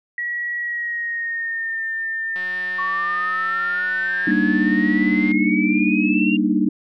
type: tone with pitch glide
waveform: sine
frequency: 1920 to 1801.8 Hz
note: B6 to A6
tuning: -49 to +41 cents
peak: -22 dBFS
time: 0.18-4.31 s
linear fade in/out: 2 ms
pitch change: -110 cents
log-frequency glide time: 0.58-1.83 s
type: click train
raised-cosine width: 0.3 ms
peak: -22 dBFS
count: 542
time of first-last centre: 2.36-5.316 s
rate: 183 Hz
type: exponential sweep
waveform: sine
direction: up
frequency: 1108.7 to 2794 Hz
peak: -22 dBFS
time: 2.78-6.37 s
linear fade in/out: 10 ms
type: chord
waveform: sine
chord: Eb major seventh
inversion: first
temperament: equal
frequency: 196 / 233.1 / 293.7 / 311.1 Hz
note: G3 / Bb3 / D4 / Eb4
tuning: 0 / 0 / 0 / 0 cents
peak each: -21 dBFS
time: 4.27-6.69 s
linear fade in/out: 5 ms
effects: none